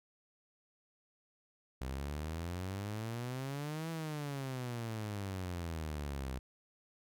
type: exponential two-way sweep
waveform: sawtooth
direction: up then down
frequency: 63.4 to 165.6 to 63.4 Hz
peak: -34 dBFS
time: 1.81-6.39 s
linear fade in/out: 5 ms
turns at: 3.9 s
effects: none